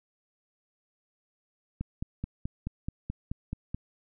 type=click train; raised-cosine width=5 ms; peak=-20 dBFS; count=10; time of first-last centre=1.81-3.745 s; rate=4.65 Hz; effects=none

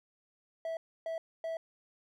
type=tone bursts at uneven times; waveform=triangle; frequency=654 Hz; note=E5; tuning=14 cents flat; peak=-32 dBFS; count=3; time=0.65-0.77 / 1.06-1.18 / 1.44-1.57 s; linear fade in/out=2 ms; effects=none

